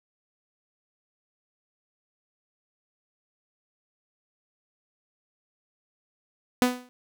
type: tone with exponential decay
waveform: sawtooth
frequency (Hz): 249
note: B3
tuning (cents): +14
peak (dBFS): -12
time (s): 6.62-6.89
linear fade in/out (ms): 0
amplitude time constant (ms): 57
effects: none